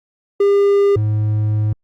triangle tone pair in turn, 401.7 / 106.62 Hz, G4 / G#2, +42 / +46 cents, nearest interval octave + major seventh, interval 2296 cents, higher first, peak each -8 / -12 dBFS, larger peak first, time 0.4-0.96 / 0.96-1.73 s, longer second, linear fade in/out 5 ms, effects Opus 48 kbps

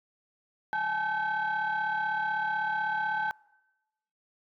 sine tone cluster, 829 / 865 / 1537 Hz, G#5 / A5 / G6, -3 / -30 / -35 cents, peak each -34 / -29 / -29 dBFS, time 0.73-3.31 s, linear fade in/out 0 ms, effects noise-tail reverb RT60 1.0 s tail -24 dB re dry + tanh soft clip ceiling -23 dBFS

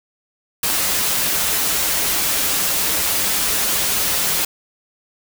white noise with comb filter, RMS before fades -19 dBFS, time 0.63-4.45 s, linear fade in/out 5 ms, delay 8.2 ms, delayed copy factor -0.55, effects none

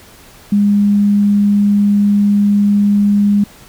sine tone, 204 Hz, G#3, 31 cents flat, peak -8 dBFS, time 0.52-3.44 s, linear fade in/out 5 ms, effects pink hiss -41 dBFS RMS until 3.68 s

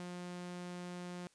sawtooth tone, 177.7 Hz, F3, 30 cents sharp, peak -39 dBFS, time 0-1.27 s, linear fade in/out 0 ms, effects white hiss -70 dBFS RMS until 1.34 s + resampled to 22050 Hz

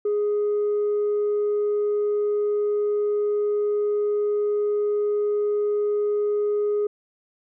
sine tone, 415.3 Hz, G#4, in tune, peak -18 dBFS, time 0.05-6.87 s, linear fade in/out 5 ms, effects tanh soft clip ceiling -18 dBFS

